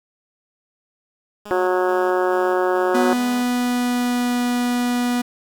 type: tone with tremolo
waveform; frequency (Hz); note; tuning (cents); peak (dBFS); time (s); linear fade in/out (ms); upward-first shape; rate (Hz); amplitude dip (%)
10% pulse; 207.7; G#3; 0; -26; 1.45-3.43; 10; square; 2.3; 30
type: harmonic tone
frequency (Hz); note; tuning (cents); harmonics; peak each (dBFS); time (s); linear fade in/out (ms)
182.8; F#3; -21; 2 / 3 / 4 / 5 / 6 / 7 / 8 / 9; -19 / -23 / -25 / -27 / -29 / -30 / -31 / -32; 1.51-3.13; 0
type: tone with pitch glide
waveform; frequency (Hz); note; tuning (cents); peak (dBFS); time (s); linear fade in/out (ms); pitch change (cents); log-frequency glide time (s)
45% pulse; 246.9 to 244.3; B3 to B3; 0 to -19; -18; 2.94-5.22; 10; -19; 3.09-4.45
effects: 8-bit